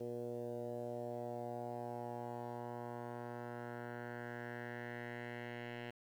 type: tone with low-pass filter sweep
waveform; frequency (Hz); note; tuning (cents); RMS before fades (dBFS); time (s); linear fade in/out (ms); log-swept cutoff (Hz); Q
10% pulse; 119.9; A#2; +49; -45; 0-5.91; 10; 470 to 2500; 3
effects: 11-bit